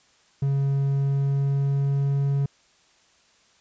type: tone with pitch glide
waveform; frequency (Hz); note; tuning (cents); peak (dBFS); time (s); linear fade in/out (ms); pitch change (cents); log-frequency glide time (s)
triangle; 138.4 to 139.6; C#3 to C#3; -2 to +13; -18; 0.42-2.46; 5; +15; 0.84-2.24
effects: white hiss -60 dBFS RMS until 3.6 s + resampled to 16000 Hz